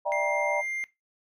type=chord; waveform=sine; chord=E half-diminished seventh; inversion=third; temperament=just; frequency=593.3 / 659.3 / 791.1 / 949.3 Hz; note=D5 / E5 / G5 / Bb5; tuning=+18 / 0 / +16 / +31 cents; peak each=-28 / -33 / -32 / -29 dBFS; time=0.05-0.62 s; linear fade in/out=20 ms
type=tone; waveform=triangle; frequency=2100 Hz; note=C7; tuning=6 cents sharp; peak=-28 dBFS; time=0.12-0.84 s; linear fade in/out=0 ms
effects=noise-tail reverb RT60 0.2 s tail -18 dB re dry